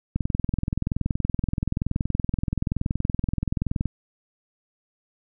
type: click train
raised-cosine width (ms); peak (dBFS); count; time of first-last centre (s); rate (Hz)
5; -11; 79; 0.16-3.857; 21.1
effects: none